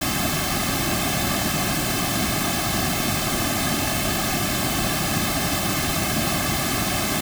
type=noise with comb filter; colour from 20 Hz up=pink; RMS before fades=-23 dBFS; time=0.01-7.21 s; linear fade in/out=10 ms; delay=2.1 ms; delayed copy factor=-0.85; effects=none